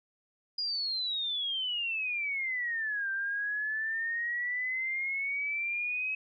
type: exponential two-way sweep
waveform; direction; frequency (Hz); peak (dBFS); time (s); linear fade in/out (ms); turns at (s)
sine; down then up; 4910 to 1568 to 2560; -30; 0.58-6.15; 5; 3.1
effects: none